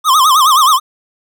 square tone with vibrato, 1142 Hz, D6, 49 cents flat, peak -7 dBFS, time 0.04-0.8 s, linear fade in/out 50 ms, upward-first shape sine, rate 9.5 Hz, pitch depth 190 cents each way, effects none

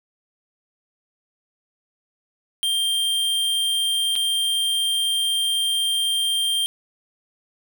square tone with dropouts, 3178 Hz, G7, 23 cents sharp, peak -20 dBFS, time 2.63-6.66 s, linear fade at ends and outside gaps 0 ms, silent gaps 4.155-4.161 s, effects none

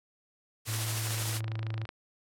white noise with tremolo, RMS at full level -33 dBFS, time 0.65-1.41 s, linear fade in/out 50 ms, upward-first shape sine, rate 13 Hz, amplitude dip 25%
triangle tone, 110.5 Hz, A2, 8 cents sharp, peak -30 dBFS, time 0.67-1.86 s, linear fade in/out 20 ms
click train, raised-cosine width 0.3 ms, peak -24 dBFS, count 23, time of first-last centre 1.07-1.891 s, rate 26.8 Hz
effects low-pass 12000 Hz 12 dB/octave

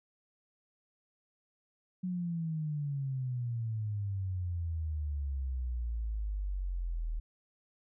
sine exponential sweep, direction down, 185 to 38.89 Hz, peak -32 dBFS, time 2.03-7.2 s, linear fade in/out 10 ms, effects none

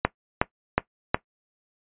click train, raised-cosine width 0.5 ms, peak -3 dBFS, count 4, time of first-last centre 0.05-1.145 s, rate 2.74 Hz, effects noise-tail reverb RT60 0.1 s tail -18 dB re dry + resampled to 8000 Hz

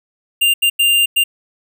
square tone bursts at uneven times, 2794 Hz, F7, in tune, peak -11 dBFS, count 4, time 0.41-0.54 / 0.62-0.7 / 0.79-1.06 / 1.16-1.24 s, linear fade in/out 10 ms, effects none

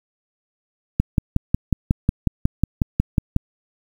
click train, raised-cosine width 5 ms, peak -3 dBFS, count 14, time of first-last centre 1-3.364 s, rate 5.5 Hz, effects 7-bit

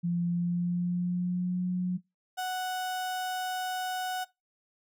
sine tone with pitch glide, 173 to 180.97 Hz, F3 to F#3, -16 to -38 cents, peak -26 dBFS, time 0.03-1.98 s, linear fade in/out 20 ms, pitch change +78 cents, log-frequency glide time 0.27-1.65 s
35% pulse tone, 740 Hz, F#5, in tune, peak -29 dBFS, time 2.37-4.25 s, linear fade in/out 20 ms
effects noise-tail reverb RT60 0.2 s tail -20 dB re dry

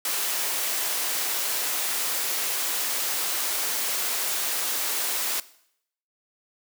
white high-pass noise, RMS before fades -27 dBFS, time 0.05-5.4 s, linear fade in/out 2 ms, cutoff 380 Hz, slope 12 dB/octave, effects noise-tail reverb RT60 0.7 s tail -18 dB re dry

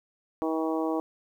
harmonic tone, 160 Hz, D#3, 49 cents sharp, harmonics 2 / 3 / 4 / 5 / 6 / 7, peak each -28 / -32 / -34 / -36 / -38 / -39 dBFS, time 0.42-1 s, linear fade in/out 0 ms, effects 10-bit

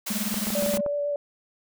white high-pass noise, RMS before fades -31 dBFS, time 0.06-0.78 s, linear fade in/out 10 ms, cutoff 360 Hz, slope 12 dB/octave
triangle tone with tremolo, 209.9 Hz, G#3, 19 cents sharp, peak -22 dBFS, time 0.1-0.81 s, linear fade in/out 5 ms, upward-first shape sine, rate 19 Hz, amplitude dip 100%
clicks, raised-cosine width 1 ms, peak -19 dBFS, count 8, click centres 0.342 / 0.47 / 0.504 / 0.624 / 0.663 / 0.739 / 0.772 / 0.863 s
sine tone with vibrato, 579 Hz, D5, 25 cents flat, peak -24 dBFS, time 0.55-1.16 s, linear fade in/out 2 ms, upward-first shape square, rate 8 Hz, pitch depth 9 cents each way
effects none

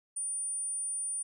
sine tone, 9340 Hz, D9, 11 cents flat, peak -32 dBFS, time 0.16-1.23 s, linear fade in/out 10 ms, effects none

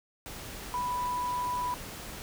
sine tone in noise, 987.8 Hz, B5, in tune, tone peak -29 dBFS, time 0.74-1.74 s, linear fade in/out 0 ms, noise pink, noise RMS -42 dBFS, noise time 0.26-2.22 s, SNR +10 dB, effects none

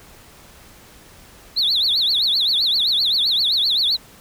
sine tone with vibrato, 3894 Hz, B7, 25 cents flat, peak -14 dBFS, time 1.56-3.97 s, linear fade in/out 20 ms, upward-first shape triangle, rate 7.7 Hz, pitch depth 290 cents each way, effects tanh soft clip ceiling -12 dBFS + pink hiss -46 dBFS RMS until 4.2 s

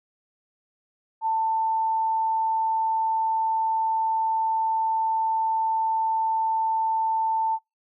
sine tone, 890 Hz, A5, 20 cents sharp, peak -21 dBFS, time 1.21-7.59 s, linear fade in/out 50 ms, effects noise-tail reverb RT60 0.2 s tail -24 dB re dry

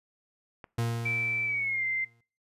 click, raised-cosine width 0.5 ms, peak -28 dBFS, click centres 0.642 s
40% pulse tone with exponential decay, 116.54 Hz, A#2, in tune, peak -25 dBFS, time 0.78-2.21 s, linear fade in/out 5 ms, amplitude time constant 310 ms
sine tone with pitch glide, 2326 to 2084 Hz, D7 to C7, -17 to -7 cents, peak -27 dBFS, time 1.05-2.05 s, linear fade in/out 10 ms, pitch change -190 cents, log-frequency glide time 1.45-1.84 s
effects noise-tail reverb RT60 0.4 s tail -23 dB re dry + resampled to 32000 Hz

